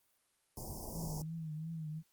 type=band-stop noise; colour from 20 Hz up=pink; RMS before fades=-44 dBFS; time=0.57-1.22 s; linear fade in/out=2 ms; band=1000 to 4900 Hz; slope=96 dB/octave
type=tone with vibrato; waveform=sine; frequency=158.8 Hz; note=D#3; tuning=36 cents sharp; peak=-39 dBFS; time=0.91-2.03 s; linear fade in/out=50 ms; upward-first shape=triangle; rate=2.8 Hz; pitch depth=81 cents each way
effects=white hiss -75 dBFS RMS until 2.12 s + Opus 32 kbps